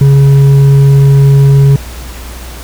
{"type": "tone with hard clipping", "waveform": "sine", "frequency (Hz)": 138.59, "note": "C#3", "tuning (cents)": 0, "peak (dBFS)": -3, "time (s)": [0.01, 1.76], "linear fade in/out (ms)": 2, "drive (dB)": 4, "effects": ["added 60 Hz sine -24 dBFS peak until 2.63 s", "pink hiss -29 dBFS RMS until 2.63 s"]}